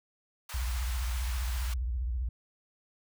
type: high-pass noise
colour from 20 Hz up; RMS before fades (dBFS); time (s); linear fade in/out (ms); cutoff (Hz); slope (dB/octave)
pink; -43; 0.49-1.74; 5; 840; 24
type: tone with vibrato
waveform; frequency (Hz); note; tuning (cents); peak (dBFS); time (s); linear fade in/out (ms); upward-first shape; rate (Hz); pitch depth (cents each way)
sine; 61; B1; -21; -29; 0.54-2.29; 5; sine; 15; 210
effects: none